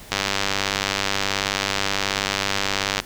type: click train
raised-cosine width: 0.2 ms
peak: -3 dBFS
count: 285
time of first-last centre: 0.12-3 s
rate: 98.6 Hz
effects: pink hiss -42 dBFS RMS until 3.05 s